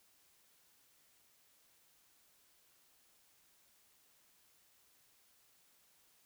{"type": "silence", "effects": ["white hiss -70 dBFS RMS until 6.25 s"]}